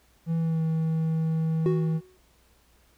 triangle tone with pitch glide, 164.81 to 160.77 Hz, E3 to E3, 0 to -43 cents, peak -21 dBFS, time 0.26-2.01 s, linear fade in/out 50 ms, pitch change -43 cents, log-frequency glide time 0.37-0.62 s
triangle tone with exponential decay, 370 Hz, F#4, in tune, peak -18 dBFS, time 1.66-2.17 s, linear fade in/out 0 ms, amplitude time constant 110 ms
effects added 60 Hz sine -63 dBFS peak until 2.97 s + pink hiss -63 dBFS RMS until 2.97 s

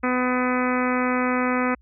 harmonic tone, 251.2 Hz, B3, 30 cents sharp, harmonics 1 / 2 / 3 / 4 / 5 / 6 / 7 / 8 / 9 / 10, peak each -23 / -27 / -32 / -30 / -28 / -32 / -35 / -32 / -35 / -37 dBFS, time 0.03-1.75 s, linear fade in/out 10 ms, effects added 60 Hz sine -52 dBFS peak until 1.81 s

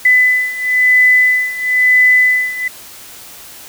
sine beating tone pair, 2003 / 2004 Hz, B6 / B6, +24 / +25 cents, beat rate 1 Hz, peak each -10 / -13 dBFS, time 0.05-2.68 s, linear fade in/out 5 ms, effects white hiss -35 dBFS RMS until 3.68 s

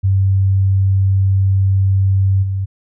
sine tone with level steps, 96.6 Hz, G2, 25 cents flat, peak -10 / -16 dBFS, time 0.03-2.66 s, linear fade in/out 20 ms, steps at 2.42 s, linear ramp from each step 20 ms, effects none

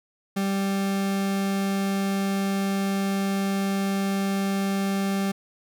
40% pulse tone, 196 Hz, G3, in tune, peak -22 dBFS, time 0.36-5.32 s, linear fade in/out 10 ms, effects none

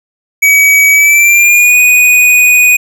square tone with pitch glide, 2272 to 2478 Hz, C#7 to D#7, +42 to -8 cents, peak -4 dBFS, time 0.42-2.77 s, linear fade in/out 10 ms, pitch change +150 cents, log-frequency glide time 0.92-1.77 s, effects none

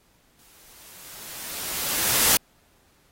white noise with exponential growth, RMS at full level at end -17 dBFS, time 0.39-2.37 s, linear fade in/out 1 ms, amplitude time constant 430 ms, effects pink hiss -62 dBFS RMS until 3.11 s + AAC 48 kbps

